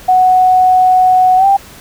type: tone with pitch glide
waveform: sine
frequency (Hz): 740 to 788.5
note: F#5 to G5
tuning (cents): 0 to +10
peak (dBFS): -5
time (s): 0.08-1.57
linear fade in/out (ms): 10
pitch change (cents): +110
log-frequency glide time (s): 1.37-1.46
effects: pink hiss -36 dBFS RMS until 1.8 s